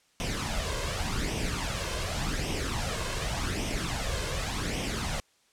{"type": "noise with flanger", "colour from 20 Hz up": "pink", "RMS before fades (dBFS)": -31, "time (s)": [0.2, 5.2], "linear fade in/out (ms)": 0, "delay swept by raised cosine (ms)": [0.34, 1.94], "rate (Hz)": 0.87, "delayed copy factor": 0.6, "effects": ["white hiss -66 dBFS RMS until 5.52 s", "low-pass 8000 Hz 12 dB/octave"]}